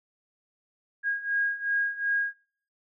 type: beating tone pair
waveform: sine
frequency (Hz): 1633 / 1635.7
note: G#6 / G#6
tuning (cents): -30 / -27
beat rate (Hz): 2.7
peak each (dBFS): -30 / -27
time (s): 1.03-2.34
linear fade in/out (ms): 50
effects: noise-tail reverb RT60 0.6 s tail -24 dB re dry